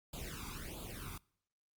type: noise with flanger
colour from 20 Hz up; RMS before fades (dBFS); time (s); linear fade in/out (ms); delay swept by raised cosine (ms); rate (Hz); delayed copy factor
pink; -45; 0.13-1.18; 5; 0.26 to 0.85; 1.5; +0.95
effects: noise-tail reverb RT60 0.6 s tail -24 dB re dry + Opus 48 kbps